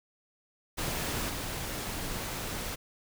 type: noise with level steps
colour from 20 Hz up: pink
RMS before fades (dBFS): -33 / -36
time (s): 0.77-2.76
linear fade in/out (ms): 20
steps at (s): 1.29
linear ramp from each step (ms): 10
effects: none